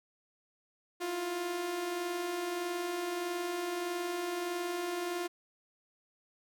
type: tone pair together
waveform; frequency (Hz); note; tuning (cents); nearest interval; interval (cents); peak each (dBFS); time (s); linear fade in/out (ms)
sawtooth; 330.3 / 351.9; E4 / F4; +4 / +13; minor second; 109; -40 / -30; 1-5.28; 20
effects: none